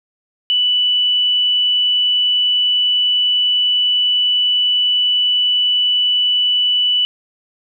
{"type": "tone", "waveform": "sine", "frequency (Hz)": 2970, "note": "F#7", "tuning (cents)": 6, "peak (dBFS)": -12, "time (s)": [0.5, 7.05], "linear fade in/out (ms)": 0, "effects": []}